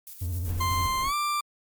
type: noise with tremolo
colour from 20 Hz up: violet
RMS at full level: -41 dBFS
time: 0.07-0.87 s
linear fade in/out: 0 ms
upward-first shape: square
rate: 7.9 Hz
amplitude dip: 40%
type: tone with vibrato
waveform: triangle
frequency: 87.31 Hz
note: F2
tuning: in tune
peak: -25 dBFS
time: 0.21-0.87 s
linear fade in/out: 10 ms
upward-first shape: triangle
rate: 14 Hz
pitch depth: 150 cents each way
type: noise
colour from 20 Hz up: brown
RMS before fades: -36 dBFS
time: 0.44-1.13 s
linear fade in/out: 50 ms
type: tone with pitch glide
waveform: 40% pulse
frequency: 1046.5 to 1181.5 Hz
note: C6 to D6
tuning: 0 to +10 cents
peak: -24 dBFS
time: 0.6-1.41 s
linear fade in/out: 10 ms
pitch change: +210 cents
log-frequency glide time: 1.02-1.14 s
effects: MP3 96 kbps